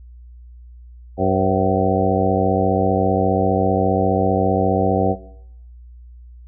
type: harmonic tone with a mistuned harmonic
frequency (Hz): 95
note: F#2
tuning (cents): +46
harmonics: 1 / 2 / 3 / 4 / 5 / 6 / 7 / 8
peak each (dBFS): -23 / -23 / -23 / -23 / -23 / -23 / -23 / -23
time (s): 1.17-5.16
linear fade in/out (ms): 50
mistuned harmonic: 6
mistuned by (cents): -73
effects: noise-tail reverb RT60 0.7 s tail -17 dB re dry + added 60 Hz sine -38 dBFS peak until 6.47 s